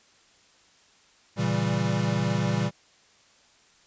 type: chord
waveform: square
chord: A# diminished seventh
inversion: none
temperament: equal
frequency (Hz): 116.54 / 138.59 / 164.81 / 196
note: A#2 / C#3 / E3 / G3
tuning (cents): 0 / 0 / 0 / 0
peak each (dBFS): -29 / -31 / -30 / -29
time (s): 1.36-2.71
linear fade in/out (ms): 50
effects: white hiss -59 dBFS RMS until 3.86 s + resampled to 16000 Hz